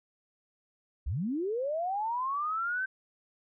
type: linear sweep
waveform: sine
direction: up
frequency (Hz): 50 to 1560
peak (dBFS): -29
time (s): 1.06-2.86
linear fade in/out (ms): 10
effects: none